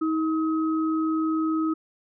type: tone pair together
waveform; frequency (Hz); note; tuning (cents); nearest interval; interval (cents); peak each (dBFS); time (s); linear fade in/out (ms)
sine; 317.8 / 1271.2; D#4 / D#6; +37 / +37; 2 octaves; 2400; -22 / -31; 0.01-1.74; 10
effects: none